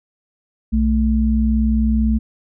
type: tone pair together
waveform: sine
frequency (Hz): 62.08 / 220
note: B1 / A3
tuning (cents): +10 / 0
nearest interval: octave + minor seventh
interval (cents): 2190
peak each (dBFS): -16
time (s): 0.72-2.19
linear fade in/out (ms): 20
effects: none